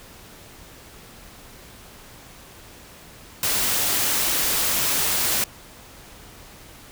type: noise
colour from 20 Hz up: white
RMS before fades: -22 dBFS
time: 3.43-5.44 s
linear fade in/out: 2 ms
effects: pink hiss -45 dBFS RMS until 6.91 s